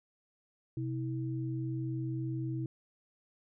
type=tone pair together; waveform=sine; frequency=128.24 / 322.7 Hz; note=C3 / E4; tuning=-34 / -37 cents; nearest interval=octave + major third; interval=1597 cents; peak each=-34 / -38 dBFS; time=0.77-2.66 s; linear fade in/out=2 ms; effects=none